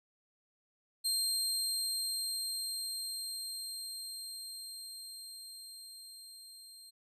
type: tone with level ramp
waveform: 25% pulse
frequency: 4186 Hz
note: C8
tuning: in tune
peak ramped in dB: -25 to -47 dBFS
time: 1.04-6.91 s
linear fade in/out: 20 ms
effects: none